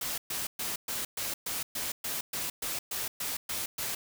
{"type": "noise bursts", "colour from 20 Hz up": "white", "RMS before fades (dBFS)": -34, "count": 14, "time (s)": [0.01, 3.95], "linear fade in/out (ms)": 5, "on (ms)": 170, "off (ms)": 120, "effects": []}